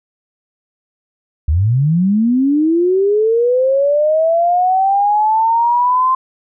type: linear sweep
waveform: sine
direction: up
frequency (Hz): 69.3 to 1046.5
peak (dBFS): -10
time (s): 1.48-6.15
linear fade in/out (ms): 5
effects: none